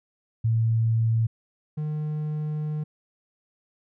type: tone pair in turn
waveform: sine / triangle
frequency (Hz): 113.3 / 152.16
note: A#2 / D#3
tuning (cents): -49 / -38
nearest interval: perfect fourth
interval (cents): 511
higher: second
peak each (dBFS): -19 / -24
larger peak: first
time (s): 0.44-1.27 / 1.77-2.84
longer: second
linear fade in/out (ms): 10
effects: none